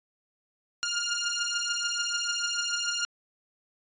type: beating tone pair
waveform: 10% pulse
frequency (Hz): 1408 / 1414.8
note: F6 / F6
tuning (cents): +14 / +22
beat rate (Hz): 6.8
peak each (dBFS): -22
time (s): 0.83-3.05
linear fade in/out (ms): 0
effects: resampled to 16000 Hz